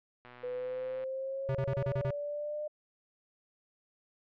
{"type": "click train", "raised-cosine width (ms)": 0.3, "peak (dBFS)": -33, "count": 98, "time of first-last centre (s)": [0.25, 1.039], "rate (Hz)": 123}
{"type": "linear sweep", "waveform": "sine", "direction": "up", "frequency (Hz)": [494.6, 604], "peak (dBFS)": -34, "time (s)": [0.43, 2.68], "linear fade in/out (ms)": 10}
{"type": "tone bursts", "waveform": "square", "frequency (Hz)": 132.2, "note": "C3", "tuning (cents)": 18, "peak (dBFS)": -31, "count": 7, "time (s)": [1.49, 2.105], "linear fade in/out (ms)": 0, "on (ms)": 57, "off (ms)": 36}
{"effects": ["low-pass 2000 Hz 12 dB/octave"]}